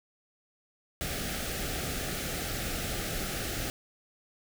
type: band-stop noise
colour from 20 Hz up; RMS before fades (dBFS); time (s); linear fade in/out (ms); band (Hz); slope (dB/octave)
pink; -34; 1.01-3.7; 0; 820 to 1200; 96
effects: none